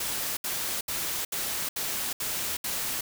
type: noise bursts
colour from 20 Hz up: white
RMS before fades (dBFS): -31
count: 7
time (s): 0-3.01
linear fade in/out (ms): 5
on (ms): 370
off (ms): 70
effects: none